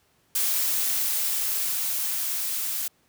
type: noise with level ramp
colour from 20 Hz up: blue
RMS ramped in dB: -24 to -29 dBFS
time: 0.35-2.88 s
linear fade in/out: 5 ms
effects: pink hiss -65 dBFS RMS until 3.08 s + high-pass 80 Hz 12 dB/octave